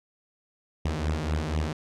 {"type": "beating tone pair", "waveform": "sawtooth", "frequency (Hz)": [75.1, 79.2], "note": ["D2", "D#2"], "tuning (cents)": [39, 31], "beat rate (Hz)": 4.1, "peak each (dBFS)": -25, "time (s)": [0.85, 1.73], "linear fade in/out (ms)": 5, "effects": ["low-pass 7000 Hz 12 dB/octave"]}